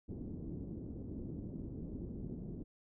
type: low-pass noise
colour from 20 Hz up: white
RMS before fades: -44 dBFS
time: 0.08-2.64 s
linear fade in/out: 20 ms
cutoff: 310 Hz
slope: 24 dB/octave
effects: none